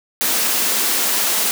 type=high-pass noise; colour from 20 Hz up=white; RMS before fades=-18 dBFS; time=0.21-1.51 s; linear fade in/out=0 ms; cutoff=180 Hz; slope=96 dB/octave; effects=none